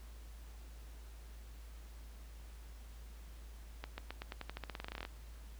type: accelerating click train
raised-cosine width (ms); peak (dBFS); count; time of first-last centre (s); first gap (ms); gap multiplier
0.3; -26; 20; 3.84-5.051; 140; 0.9
effects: added 55 Hz sine -49 dBFS peak until 5.59 s + pink hiss -62 dBFS RMS until 5.59 s